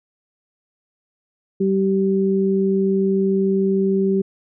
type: tone pair together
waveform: sine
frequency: 193.4 / 386.8 Hz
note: G3 / G4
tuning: -23 / -23 cents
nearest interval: octave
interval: 1200 cents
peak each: -18 dBFS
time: 1.6-4.22 s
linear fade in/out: 10 ms
effects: none